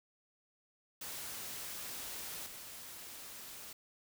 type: noise with level steps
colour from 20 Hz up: white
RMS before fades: -44 / -49 dBFS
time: 1.01-3.73 s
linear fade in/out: 5 ms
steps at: 2.46 s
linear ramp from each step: 5 ms
effects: none